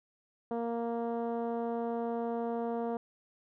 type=tone with low-pass filter; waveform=10% pulse; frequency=233.1 Hz; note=A#3; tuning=in tune; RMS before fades=-34 dBFS; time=0.51-2.97 s; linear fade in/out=2 ms; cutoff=600 Hz; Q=1.2; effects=none